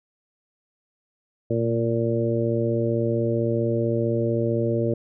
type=harmonic tone with a mistuned harmonic; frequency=115.6 Hz; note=A#2; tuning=14 cents flat; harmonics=1 / 2 / 3 / 4 / 5; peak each=-25 / -28 / -26 / -27 / -28 dBFS; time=1.5-4.94 s; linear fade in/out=5 ms; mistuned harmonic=1; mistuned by=+30 cents; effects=none